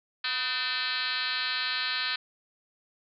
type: tone with frequency modulation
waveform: sine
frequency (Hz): 2859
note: F7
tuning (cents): +40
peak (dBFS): -27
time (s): 0.24-2.16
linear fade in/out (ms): 5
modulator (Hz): 267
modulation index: 5.9
effects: none

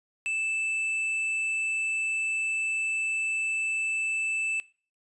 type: tone with hard clipping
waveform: triangle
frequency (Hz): 2637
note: E7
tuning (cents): 0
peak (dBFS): -28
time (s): 0.26-4.6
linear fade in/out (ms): 0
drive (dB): 9
effects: noise-tail reverb RT60 0.4 s tail -21 dB re dry + resampled to 24000 Hz

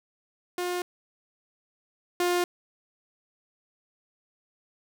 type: tone pair in turn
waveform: sawtooth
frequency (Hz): 356.6 / 353.9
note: F4 / F4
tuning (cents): +36 / +23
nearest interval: unison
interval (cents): 13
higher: first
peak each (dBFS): -24 / -19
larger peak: second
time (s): 0.58-0.82 / 2.2-2.44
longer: neither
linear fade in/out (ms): 2
effects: none

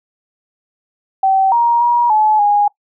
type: tone with pitch steps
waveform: sine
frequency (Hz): 770 / 942 / 955 / 858 / 823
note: G5 / A#5 / A#5 / A5 / G#5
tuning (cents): -31 / +18 / +42 / -44 / -16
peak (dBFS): -9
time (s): 1.23-2.68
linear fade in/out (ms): 5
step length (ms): 290
effects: noise-tail reverb RT60 0.1 s tail -22 dB re dry

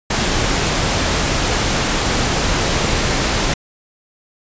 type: noise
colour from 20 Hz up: pink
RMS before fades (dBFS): -17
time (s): 0.1-3.54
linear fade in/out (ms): 5
effects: resampled to 16000 Hz

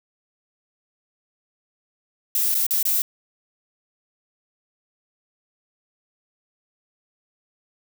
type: noise with dropouts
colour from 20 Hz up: violet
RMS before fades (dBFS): -21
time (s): 2.35-3.02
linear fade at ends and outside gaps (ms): 1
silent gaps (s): 2.544-2.551 / 2.666-2.708 / 2.828-2.852
effects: none

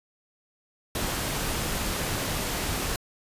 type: noise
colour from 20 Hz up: pink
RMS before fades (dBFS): -29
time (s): 0.95-2.96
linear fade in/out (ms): 2
effects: resampled to 32000 Hz

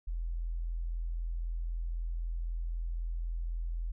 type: tone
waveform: sine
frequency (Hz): 41.94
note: E1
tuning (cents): +31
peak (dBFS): -32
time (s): 0.07-3.92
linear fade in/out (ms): 10
effects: none

